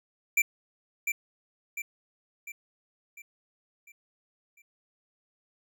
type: tone with echo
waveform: square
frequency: 2349 Hz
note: D7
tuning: in tune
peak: -21 dBFS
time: 0.37-0.42 s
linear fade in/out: 5 ms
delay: 700 ms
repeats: 6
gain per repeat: -6 dB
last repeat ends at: 4.62 s
effects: none